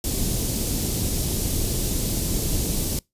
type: band-stop noise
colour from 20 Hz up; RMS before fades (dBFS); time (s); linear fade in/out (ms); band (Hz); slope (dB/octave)
pink; -24; 0.04-2.99; 2; 360 to 5400; 12
effects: noise-tail reverb RT60 0.2 s tail -25 dB re dry + resampled to 32000 Hz